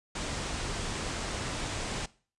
pink low-pass noise, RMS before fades -35 dBFS, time 0.15-2.06 s, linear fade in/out 5 ms, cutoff 9000 Hz, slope 48 dB/octave, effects noise-tail reverb RT60 0.4 s tail -20 dB re dry + resampled to 24000 Hz

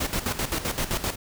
pink noise with tremolo, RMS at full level -26 dBFS, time 0-1.16 s, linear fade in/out 10 ms, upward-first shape square, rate 7.7 Hz, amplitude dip 70%, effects none

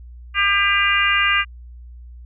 harmonic tone, 400 Hz, G4, 35 cents sharp, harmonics 3 / 4 / 5 / 6 / 7, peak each -21 / -21 / -21 / -21 / -21 dBFS, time 0.34-1.45 s, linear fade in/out 50 ms, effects added 60 Hz sine -36 dBFS peak until 2.25 s

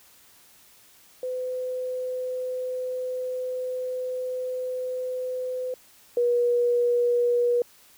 sine tone pair in turn, 507 / 482.5 Hz, B4 / B4, +45 / -40 cents, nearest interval minor second, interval 85 cents, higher first, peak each -27 / -19 dBFS, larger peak second, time 1.23-5.74 / 6.17-7.62 s, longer first, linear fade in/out 2 ms, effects white hiss -55 dBFS RMS until 7.97 s

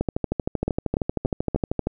two click trains, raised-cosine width 2 ms, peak -9 / -9 dBFS, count 4 / 25, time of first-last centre 0.68-1.547 / 0.01-1.87 s, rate 3.46 / 12.9 Hz, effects none

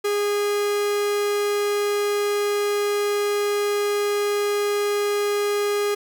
45% pulse tone, 410.8 Hz, G#4, 19 cents flat, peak -20 dBFS, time 0.04-5.95 s, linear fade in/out 10 ms, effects none

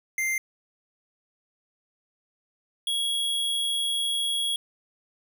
square tone pair in turn, 2093 / 3322 Hz, C7 / G#7, 0 / 0 cents, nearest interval minor sixth, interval 800 cents, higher second, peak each -25 dBFS, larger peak neither, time 0.18-0.38 / 2.87-4.56 s, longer second, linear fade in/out 2 ms, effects none

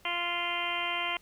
harmonic tone, 347.4 Hz, F4, 9 cents flat, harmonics 1 / 2 / 3 / 4 / 5 / 6 / 7 / 8 / 9, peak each -45 / -38 / -36 / -41 / -46 / -35 / -39 / -37 / -37 dBFS, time 0.05-1.17 s, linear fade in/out 2 ms, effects pink hiss -61 dBFS RMS until 1.21 s

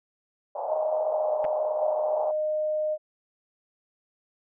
pink band-pass noise, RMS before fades -32 dBFS, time 0.55-2.32 s, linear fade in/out 10 ms, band 550 to 890 Hz, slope 48 dB/octave
sine tone with pitch glide, 622.3 to 614.1 Hz, D#5 to D#5, 0 to -23 cents, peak -24 dBFS, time 0.67-2.98 s, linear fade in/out 50 ms, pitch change -23 cents, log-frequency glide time 1.07-1.34 s
clicks, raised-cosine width 0.5 ms, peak -24 dBFS, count 2, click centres 1.443 / 1.45 s
effects none

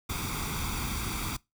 pink noise with comb filter, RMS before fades -33 dBFS, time 0.09-1.37 s, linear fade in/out 10 ms, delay 0.85 ms, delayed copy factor +0.7, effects noise-tail reverb RT60 0.2 s tail -22 dB re dry

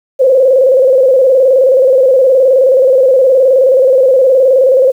sine tone with vibrato, 523.3 Hz, C5, in tune, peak -4 dBFS, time 0.19-4.92 s, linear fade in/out 20 ms, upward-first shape square, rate 19 Hz, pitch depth 66 cents each way, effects 7-bit

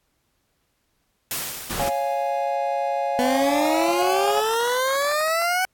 white noise with exponential decay, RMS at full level -25 dBFS, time 1.31-2.56 s, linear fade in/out 1 ms, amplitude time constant 270 ms
pink noise, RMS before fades -28 dBFS, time 1.69-1.9 s, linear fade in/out 20 ms
triangle chord, Db major, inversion none, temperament equal, 554.4 / 698.5 / 830.6 Hz, Db5 / F5 / Ab5, 0 / 0 / 0 cents, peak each -24 dBFS, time 1.79-4.41 s, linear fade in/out 10 ms
20% pulse exponential sweep, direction up, 246.9 to 754 Hz, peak -15 dBFS, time 3.19-5.65 s, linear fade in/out 0 ms
effects pink hiss -70 dBFS RMS until 5.73 s + AAC 64 kbps

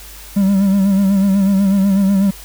triangle tone with vibrato, 196 Hz, G3, in tune, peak -8 dBFS, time 0.36-2.31 s, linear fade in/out 10 ms, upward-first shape sine, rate 8.1 Hz, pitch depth 53 cents each way, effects added 50 Hz sine -37 dBFS peak until 2.44 s + white hiss -37 dBFS RMS until 2.44 s

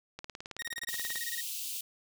click train, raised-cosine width 0.2 ms, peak -24 dBFS, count 19, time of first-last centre 0.19-1.158 s, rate 18.6 Hz
sawtooth tone bursts, 1870 Hz, A#6, 5 cents sharp, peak -32 dBFS, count 15, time 0.59-1.409 s, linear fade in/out 5 ms, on 35 ms, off 21 ms
white high-pass noise, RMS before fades -38 dBFS, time 0.88-1.81 s, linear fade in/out 5 ms, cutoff 2700 Hz, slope 48 dB/octave
effects none

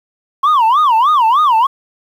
sine tone with vibrato, 1046.5 Hz, C6, in tune, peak -5 dBFS, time 0.43-1.67 s, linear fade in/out 10 ms, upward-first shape sine, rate 3.3 Hz, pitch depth 300 cents each way, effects tanh soft clip ceiling -7 dBFS + 7-bit

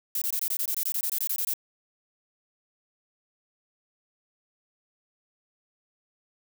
violet noise bursts, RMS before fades -28 dBFS, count 16, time 0.15-1.537 s, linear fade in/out 2 ms, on 67 ms, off 21 ms, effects none

